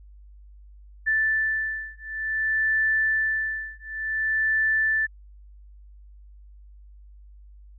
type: beating tone pair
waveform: sine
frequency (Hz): 1760 / 1760.55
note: A6 / A6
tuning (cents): 0 / +1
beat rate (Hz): 0.55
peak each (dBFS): -25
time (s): 1.06-5.07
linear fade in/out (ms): 20
effects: added 50 Hz sine -45 dBFS peak until 7.78 s